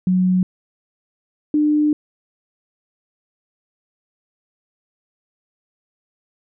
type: tone pair in turn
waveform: sine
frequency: 183.9 / 299.9 Hz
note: F#3 / D4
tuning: -10 / +36 cents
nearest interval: minor sixth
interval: 846 cents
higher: second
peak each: -13 dBFS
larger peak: neither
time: 0.07-0.43 / 1.54-1.93 s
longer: second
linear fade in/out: 2 ms
effects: none